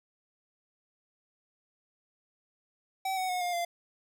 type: tone with pitch steps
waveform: square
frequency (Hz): 765 / 745.8 / 727.1 / 708.8 / 691.1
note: G5 / F#5 / F#5 / F5 / F5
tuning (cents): -42 / +14 / -30 / +25 / -18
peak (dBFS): -30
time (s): 3.05-3.65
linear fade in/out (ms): 5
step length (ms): 120
effects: none